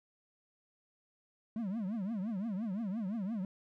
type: tone with vibrato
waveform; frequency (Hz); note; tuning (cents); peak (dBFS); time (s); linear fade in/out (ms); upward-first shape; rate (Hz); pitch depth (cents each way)
triangle; 207.7; G#3; 0; -32; 1.56-3.45; 2; triangle; 5.8; 270
effects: none